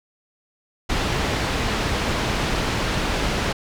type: low-pass noise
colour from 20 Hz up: pink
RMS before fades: -23 dBFS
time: 0.89-3.53 s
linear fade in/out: 10 ms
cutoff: 4600 Hz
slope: 12 dB/octave
effects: none